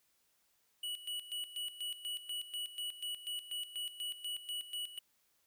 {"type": "tone with tremolo", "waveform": "square", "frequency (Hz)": 2938, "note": "F#7", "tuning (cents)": -13, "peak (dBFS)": -38, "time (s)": [0.83, 4.99], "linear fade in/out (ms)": 5, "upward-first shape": "square", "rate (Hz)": 4.1, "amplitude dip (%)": 75, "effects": ["white hiss -75 dBFS RMS until 5.46 s"]}